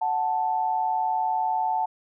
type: tone pair together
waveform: sine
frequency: 740 / 880 Hz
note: F#5 / A5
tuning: 0 / 0 cents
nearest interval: minor third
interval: 300 cents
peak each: -26 / -24 dBFS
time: 0.01-1.86 s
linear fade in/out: 10 ms
effects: none